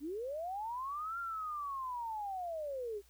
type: linear two-way sweep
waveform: sine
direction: up then down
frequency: 265.8 to 1396.9 to 388.1 Hz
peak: -37 dBFS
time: 0-3.02 s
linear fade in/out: 50 ms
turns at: 1.19 s
effects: added 60 Hz sine -64 dBFS peak until 3.09 s + white hiss -68 dBFS RMS until 3.09 s